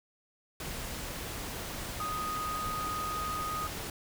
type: tone in noise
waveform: sine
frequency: 1244.5 Hz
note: D#6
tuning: in tune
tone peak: -33 dBFS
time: 2-3.67 s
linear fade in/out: 2 ms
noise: pink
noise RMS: -39 dBFS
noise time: 0.6-3.9 s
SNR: +3 dB
effects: none